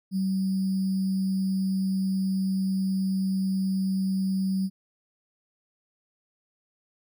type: tone with sample-and-hold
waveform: sine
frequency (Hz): 190.7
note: G3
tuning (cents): -47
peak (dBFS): -23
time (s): 0.11-4.7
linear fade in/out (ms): 50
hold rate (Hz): 4900
effects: none